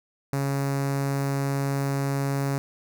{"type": "tone with notch filter", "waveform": "sawtooth", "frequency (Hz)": 138.59, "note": "C#3", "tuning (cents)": 0, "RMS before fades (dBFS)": -26, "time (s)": [0.33, 2.58], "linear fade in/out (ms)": 0, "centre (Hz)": 3200, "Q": 1.2, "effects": []}